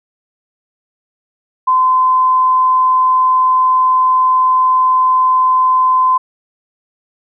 sine tone, 1027 Hz, C6, 33 cents flat, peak -8 dBFS, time 1.67-6.18 s, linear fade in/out 10 ms, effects none

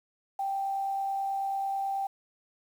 sine tone with amplitude modulation, 784 Hz, G5, in tune, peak -27 dBFS, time 0.39-2.07 s, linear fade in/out 5 ms, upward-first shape sine, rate 69.2 Hz, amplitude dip 25%, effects 9-bit

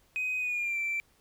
triangle tone with pitch glide, 2510 to 2342 Hz, D#7 to D7, +15 to -5 cents, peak -26 dBFS, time 0.16-1 s, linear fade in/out 0 ms, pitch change -120 cents, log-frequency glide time 0.39-0.78 s, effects tanh soft clip ceiling -25 dBFS + pink hiss -66 dBFS RMS until 1.2 s

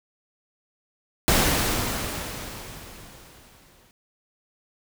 pink noise with exponential decay, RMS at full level -18 dBFS, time 1.28-3.91 s, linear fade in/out 0 ms, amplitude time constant 570 ms, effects none

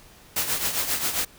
white noise with tremolo, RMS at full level -23 dBFS, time 0.36-1.25 s, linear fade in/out 5 ms, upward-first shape triangle, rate 7.5 Hz, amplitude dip 70%, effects pink hiss -51 dBFS RMS until 1.38 s

